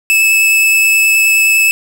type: tone with vibrato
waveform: 45% pulse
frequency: 2612 Hz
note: E7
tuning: 17 cents flat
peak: -7 dBFS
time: 0.1-1.71 s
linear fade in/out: 0 ms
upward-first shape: triangle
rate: 9.6 Hz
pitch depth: 10 cents each way
effects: none